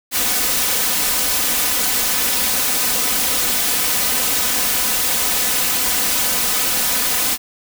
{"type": "noise with comb filter", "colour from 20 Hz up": "white", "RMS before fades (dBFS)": -18, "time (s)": [0.11, 7.38], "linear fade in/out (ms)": 50, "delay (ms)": 4, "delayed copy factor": 0.65, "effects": []}